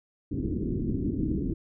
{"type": "low-pass noise", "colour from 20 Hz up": "white", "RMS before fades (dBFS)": -29, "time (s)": [0.31, 1.54], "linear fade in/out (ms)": 10, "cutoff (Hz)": 350, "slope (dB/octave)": 48, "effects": []}